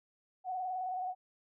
sine tone with vibrato, 740 Hz, F#5, in tune, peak -34 dBFS, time 0.44-1.15 s, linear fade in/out 50 ms, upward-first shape square, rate 19 Hz, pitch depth 31 cents each way, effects none

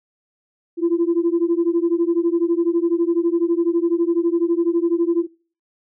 sine beating tone pair, 334.3 / 346.3 Hz, E4 / F4, +24 / -15 cents, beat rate 12 Hz, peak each -17 / -18 dBFS, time 0.77-5.27 s, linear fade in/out 50 ms, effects noise-tail reverb RT60 0.4 s tail -22 dB re dry + tanh soft clip ceiling -10 dBFS

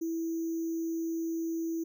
sine tone with sample-and-hold, 329.6 Hz, E4, in tune, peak -30 dBFS, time 0.01-1.84 s, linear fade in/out 10 ms, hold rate 6300 Hz, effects none

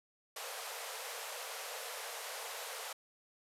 pink band-pass noise, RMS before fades -44 dBFS, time 0.36-2.93 s, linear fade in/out 5 ms, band 440 to 14000 Hz, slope 96 dB/octave, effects none

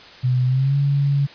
sine tone with pitch glide, 126.4 to 141.06 Hz, B2 to C#3, +41 to +31 cents, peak -15 dBFS, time 0.23-1.27 s, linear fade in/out 20 ms, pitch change +190 cents, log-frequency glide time 0.46-0.76 s, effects white hiss -42 dBFS RMS until 1.34 s + resampled to 11025 Hz

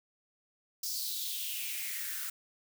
blue noise with high-pass filter sweep, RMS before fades -37 dBFS, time 0.83-2.3 s, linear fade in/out 5 ms, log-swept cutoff 5200 to 1400 Hz, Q 4.4, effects none

